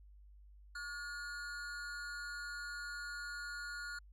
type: tone with amplitude modulation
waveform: square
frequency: 1434 Hz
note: F6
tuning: 45 cents sharp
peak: -40 dBFS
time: 0.75-3.99 s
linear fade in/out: 5 ms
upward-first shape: sine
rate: 297 Hz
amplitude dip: 60%
effects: added 50 Hz sine -56 dBFS peak until 4.12 s + low-pass 8000 Hz 12 dB/octave